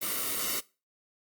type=noise with comb filter; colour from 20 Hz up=white; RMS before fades=-31 dBFS; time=0.01-0.61 s; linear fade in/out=20 ms; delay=1.2 ms; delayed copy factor=-0.8; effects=noise-tail reverb RT60 0.3 s tail -21 dB re dry + Opus 32 kbps